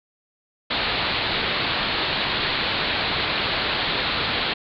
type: low-pass noise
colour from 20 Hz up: white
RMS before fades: -24 dBFS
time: 0.7-4.54 s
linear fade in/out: 10 ms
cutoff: 4400 Hz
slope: 96 dB/octave
effects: none